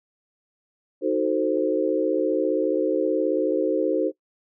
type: chord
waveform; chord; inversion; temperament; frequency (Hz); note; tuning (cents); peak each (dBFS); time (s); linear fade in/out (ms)
sine; D# diminished seventh; none; equal with one note detuned; 311.1 / 370 / 444.9 / 523.3; D#4 / F#4 / A4 / C5; 0 / 0 / +19 / 0; -25; 1.01-4.12; 50
effects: noise-tail reverb RT60 0.1 s tail -20 dB re dry